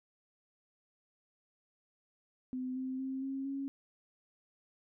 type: tone with pitch steps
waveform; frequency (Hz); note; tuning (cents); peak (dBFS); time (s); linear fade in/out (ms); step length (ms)
sine; 255.5 / 260.1 / 264.8 / 269.6 / 274.5; C4 / C4 / C4 / C#4 / C#4; -41 / -10 / +21 / -48 / -17; -35; 2.53-3.68; 0; 230
effects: none